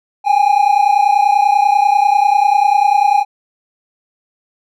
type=tone pair together; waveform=triangle; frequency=800.4 / 830.6 Hz; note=G5 / G#5; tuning=+36 / 0 cents; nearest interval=minor second; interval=64 cents; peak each=-10 dBFS; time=0.24-3.25 s; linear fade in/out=50 ms; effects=none